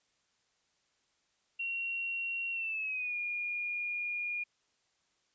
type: tone with pitch glide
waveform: sine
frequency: 2741 to 2428 Hz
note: F7 to D#7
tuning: -33 to -43 cents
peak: -33 dBFS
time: 1.59-4.44 s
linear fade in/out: 10 ms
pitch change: -210 cents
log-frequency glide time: 2.52-3.16 s
effects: white hiss -75 dBFS RMS until 5.34 s + resampled to 16000 Hz

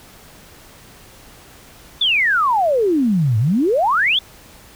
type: exponential two-way sweep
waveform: sine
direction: down then up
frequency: 3582 to 103.83 to 3582 Hz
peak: -13 dBFS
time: 2.01-4.19 s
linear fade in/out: 5 ms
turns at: 3.38 s
effects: pink hiss -44 dBFS RMS until 4.75 s

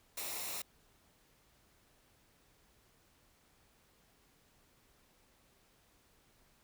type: noise with comb filter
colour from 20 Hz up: white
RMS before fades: -41 dBFS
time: 0.17-0.62 s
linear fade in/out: 5 ms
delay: 0.63 ms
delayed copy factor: -0.5
effects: pink hiss -69 dBFS RMS until 6.63 s

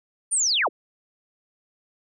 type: linear sweep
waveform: sine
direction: down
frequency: 9520 to 206.1 Hz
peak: -19 dBFS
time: 0.31-0.69 s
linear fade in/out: 20 ms
effects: none

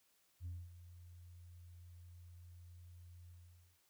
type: tone with ADSR envelope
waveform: sine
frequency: 87.31 Hz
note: F2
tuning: in tune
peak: -40 dBFS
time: 0.4-3.79 s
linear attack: 58 ms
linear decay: 230 ms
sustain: -14 dB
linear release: 500 ms
effects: tanh soft clip ceiling -40 dBFS + white hiss -75 dBFS RMS until 3.89 s

